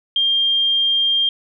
sine tone, 3200 Hz, G7, 35 cents sharp, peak -14 dBFS, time 0.16-1.29 s, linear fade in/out 2 ms, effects none

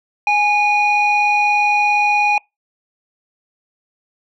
sine tone pair together, 831 / 2456 Hz, G#5 / D#7, +1 / -23 cents, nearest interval octave + perfect fifth, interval 1876 cents, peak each -13 dBFS, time 0.27-2.38 s, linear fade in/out 2 ms, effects noise-tail reverb RT60 0.2 s tail -26 dB re dry + tanh soft clip ceiling -8 dBFS

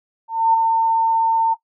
sine tone with ADSR envelope, 904 Hz, A5, 47 cents sharp, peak -9 dBFS, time 0.28-1.55 s, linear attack 260 ms, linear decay 6 ms, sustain -4 dB, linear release 23 ms, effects noise-tail reverb RT60 0.1 s tail -17 dB re dry

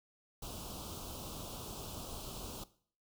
pink band-stop noise, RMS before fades -45 dBFS, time 0.42-2.64 s, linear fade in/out 5 ms, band 1300 to 2800 Hz, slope 48 dB/octave, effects noise-tail reverb RT60 0.5 s tail -17 dB re dry

